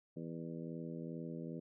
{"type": "harmonic tone with a mistuned harmonic", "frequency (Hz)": 82.41, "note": "E2", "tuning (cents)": 0, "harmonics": [2, 3, 4, 5, 6, 7], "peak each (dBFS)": [-45, -47, -49, -53, -52, -57], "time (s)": [0.16, 1.6], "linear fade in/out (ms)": 10, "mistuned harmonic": 7, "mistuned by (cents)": 52, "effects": []}